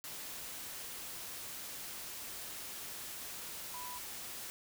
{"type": "tone in noise", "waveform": "sine", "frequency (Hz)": 987.8, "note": "B5", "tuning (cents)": 0, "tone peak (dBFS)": -45, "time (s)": [3.74, 3.98], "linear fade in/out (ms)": 0, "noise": "white", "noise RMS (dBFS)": -45, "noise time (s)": [0.04, 4.5], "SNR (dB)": -3, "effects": []}